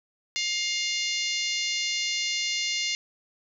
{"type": "harmonic tone", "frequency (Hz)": 706, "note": "F5", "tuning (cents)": 19, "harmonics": [3, 4, 5, 6, 7, 8, 9, 10], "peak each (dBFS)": [-31, -32, -35, -33, -35, -38, -36, -43], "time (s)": [0.36, 2.95], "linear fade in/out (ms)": 0, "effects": ["10-bit"]}